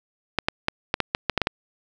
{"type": "clicks", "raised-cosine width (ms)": 0.3, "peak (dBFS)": -4, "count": 10, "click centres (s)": [0.387, 0.485, 0.684, 0.941, 1.003, 1.149, 1.297, 1.377, 1.417, 1.471], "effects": []}